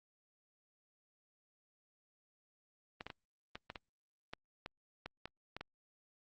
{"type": "clicks", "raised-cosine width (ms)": 0.3, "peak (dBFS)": -27, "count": 12, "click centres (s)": [3.009, 3.066, 3.102, 3.555, 3.701, 3.758, 4.335, 4.661, 5.06, 5.256, 5.566, 5.61], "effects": ["Opus 24 kbps"]}